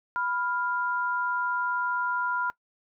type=tone pair together; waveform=sine; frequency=987.8 / 1400.2 Hz; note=B5 / F6; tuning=0 / +4 cents; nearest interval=tritone; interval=604 cents; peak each=-29 / -28 dBFS; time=0.16-2.5 s; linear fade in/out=0 ms; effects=noise-tail reverb RT60 0.1 s tail -21 dB re dry